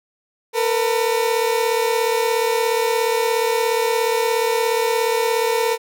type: tone pair together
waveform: 30% pulse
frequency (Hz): 452.5 / 489.5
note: A4 / B4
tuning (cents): +48 / -15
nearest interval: minor second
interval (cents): 137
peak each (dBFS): -16 / -19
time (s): 0.53-5.78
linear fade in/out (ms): 50
effects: none